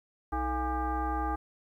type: tone with frequency modulation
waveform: sine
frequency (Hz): 440.5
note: A4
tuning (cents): +2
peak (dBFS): -28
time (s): 0.32-1.36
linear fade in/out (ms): 10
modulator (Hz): 379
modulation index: 2.1
effects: 11-bit